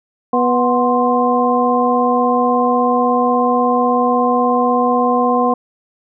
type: harmonic tone with a mistuned harmonic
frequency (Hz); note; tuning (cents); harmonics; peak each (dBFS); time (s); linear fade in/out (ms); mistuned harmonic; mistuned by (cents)
245.6; B3; -9; 1 / 2 / 3 / 4; -17 / -17 / -17 / -17; 0.33-5.54; 5; 4; +110
effects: none